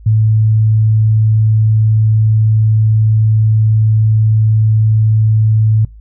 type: tone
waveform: sine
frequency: 109.2 Hz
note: A2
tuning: 13 cents flat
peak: -7 dBFS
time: 0.06-5.85 s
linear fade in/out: 5 ms
effects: noise-tail reverb RT60 0.2 s tail -23 dB re dry + added 53 Hz sine -33 dBFS peak until 6 s